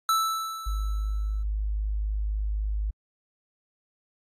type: tone with exponential decay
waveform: square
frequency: 1318.5 Hz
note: E6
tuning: in tune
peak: -20 dBFS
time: 0.09-1.43 s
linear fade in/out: 1 ms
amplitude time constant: 290 ms
type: tone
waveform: sine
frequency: 51.91 Hz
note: G#1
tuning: in tune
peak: -25 dBFS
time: 0.66-2.91 s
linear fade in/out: 10 ms
effects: AAC 48 kbps